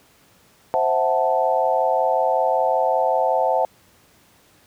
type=chord; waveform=sine; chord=F# half-diminished seventh; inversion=second; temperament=equal with one note detuned; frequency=523.3 / 654.7 / 740 / 880 Hz; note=C5 / E5 / F#5 / A5; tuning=0 / -12 / 0 / 0 cents; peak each=-22 dBFS; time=0.74-3.65 s; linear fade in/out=0 ms; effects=pink hiss -55 dBFS RMS until 4.66 s + high-pass 80 Hz 12 dB/octave